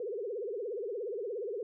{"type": "tone with vibrato", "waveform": "sine", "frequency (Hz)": 440, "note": "A4", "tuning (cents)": 0, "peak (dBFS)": -34, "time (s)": [0, 1.63], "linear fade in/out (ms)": 2, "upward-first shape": "triangle", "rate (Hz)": 17, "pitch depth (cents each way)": 280, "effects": []}